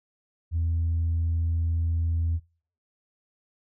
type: tone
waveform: sine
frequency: 82.9 Hz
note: E2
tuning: 10 cents sharp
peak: -21 dBFS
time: 0.51-2.4 s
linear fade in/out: 50 ms
effects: noise-tail reverb RT60 0.5 s tail -26 dB re dry + tanh soft clip ceiling -20 dBFS